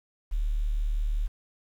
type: tone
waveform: sine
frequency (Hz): 37.3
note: D1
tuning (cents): +28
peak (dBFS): -24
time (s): 0.31-1.28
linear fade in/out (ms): 20
effects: 9-bit